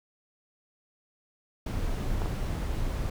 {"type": "noise", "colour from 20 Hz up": "brown", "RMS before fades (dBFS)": -30, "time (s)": [1.66, 3.1], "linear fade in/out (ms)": 5}
{"type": "clicks", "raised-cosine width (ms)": 1, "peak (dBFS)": -21, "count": 2, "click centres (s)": [2.219, 2.259]}
{"effects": []}